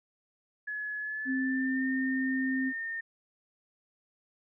sine tone with pitch glide, 1700 to 1822 Hz, G#6 to A#6, +40 to -40 cents, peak -33 dBFS, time 0.67-3.01 s, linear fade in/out 10 ms, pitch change +120 cents, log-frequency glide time 0.98-1.88 s
sine tone, 262.8 Hz, C4, 8 cents sharp, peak -28 dBFS, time 1.25-2.73 s, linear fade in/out 50 ms
effects none

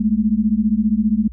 sine beating tone pair, 207.4 / 222.4 Hz, G#3 / A3, -2 / +19 cents, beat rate 15 Hz, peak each -17 dBFS, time 0-1.28 s, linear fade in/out 10 ms, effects added 60 Hz sine -32 dBFS peak until 1.32 s

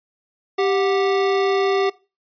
square tone pair together, 392 / 733 Hz, G4 / F#5, 0 / -16 cents, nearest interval major seventh, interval 1084 cents, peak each -18 / -25 dBFS, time 0.58-1.9 s, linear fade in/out 10 ms, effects noise-tail reverb RT60 0.3 s tail -21 dB re dry + resampled to 11025 Hz

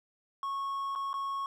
triangle tone with dropouts, 1100 Hz, C#6, 14 cents flat, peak -30 dBFS, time 0.43-1.46 s, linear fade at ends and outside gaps 1 ms, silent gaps 0.952-0.958 / 1.131-1.14 s, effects none

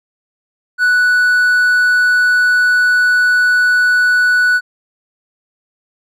triangle tone, 1480 Hz, F#6, in tune, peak -7 dBFS, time 0.78-4.61 s, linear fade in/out 50 ms, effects none

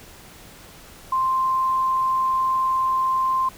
sine tone, 1046.5 Hz, C6, in tune, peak -18 dBFS, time 1.12-3.49 s, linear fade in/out 5 ms, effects pink hiss -45 dBFS RMS until 3.57 s

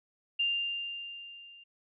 sine tone with level ramp, 2794 Hz, F7, in tune, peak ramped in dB -25 to -51 dBFS, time 0.39-1.64 s, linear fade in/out 10 ms, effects none

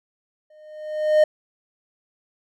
triangle tone with exponential growth, 613 Hz, D#5, 26 cents flat, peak -8 dBFS, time 0.5-1.24 s, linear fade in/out 5 ms, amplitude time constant 160 ms, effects none

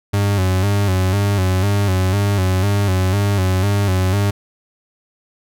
40% pulse tone with vibrato, 97 Hz, G2, 18 cents flat, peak -13 dBFS, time 0.13-4.31 s, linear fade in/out 10 ms, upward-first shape square, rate 2 Hz, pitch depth 70 cents each way, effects none

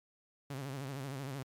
sawtooth tone with vibrato, 136 Hz, C#3, 33 cents flat, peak -35 dBFS, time 0.5-1.43 s, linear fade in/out 5 ms, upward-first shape sine, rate 13 Hz, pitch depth 95 cents each way, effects MP3 96 kbps

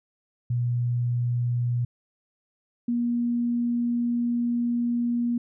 sine tone pair in turn, 121.1 / 238.5 Hz, B2 / A#3, -34 / +40 cents, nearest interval octave, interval 1174 cents, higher second, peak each -22 dBFS, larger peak neither, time 0.5-1.85 / 2.88-5.38 s, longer second, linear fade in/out 5 ms, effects none

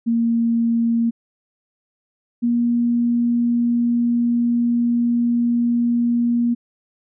sine tone pair in turn, 231.7 / 237.7 Hz, A#3 / A#3, -10 / +34 cents, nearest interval unison, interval 44 cents, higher second, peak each -15 dBFS, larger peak neither, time 0.06-1.11 / 2.42-6.55 s, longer second, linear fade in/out 20 ms, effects none

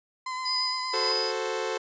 35% pulse tone with vibrato, 1023 Hz, C6, 39 cents flat, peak -29 dBFS, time 0.26-1.12 s, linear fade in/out 5 ms, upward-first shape sine, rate 8.6 Hz, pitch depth 20 cents each way
sine tone with tremolo, 4978 Hz, D#8, in tune, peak -25 dBFS, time 0.45-1.32 s, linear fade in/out 10 ms, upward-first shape sine, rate 1.9 Hz, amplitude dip 65%
sawtooth chord, F# diminished, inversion none, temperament equal, 370 / 440 / 523.3 Hz, F#4 / A4 / C5, 0 / 0 / 0 cents, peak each -30 / -27 / -29 dBFS, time 0.93-1.78 s, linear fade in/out 10 ms
effects resampled to 16000 Hz

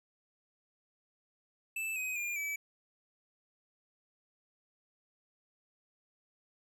square tone with pitch steps, 2637 / 2519 / 2407 / 2300 Hz, E7 / D#7 / D7 / D7, 0 / +21 / +42 / -37 cents, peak -35 dBFS, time 1.76-2.56 s, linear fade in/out 5 ms, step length 200 ms, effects none

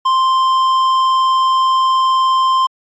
sine tone with tanh clipping, 1046.5 Hz, C6, in tune, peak -12 dBFS, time 0.05-2.67 s, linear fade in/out 10 ms, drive 9 dB, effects AAC 64 kbps

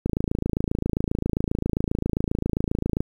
click train, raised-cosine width 3 ms, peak -10 dBFS, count 82, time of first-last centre 0.06-3.005 s, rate 27.5 Hz, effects 8-bit

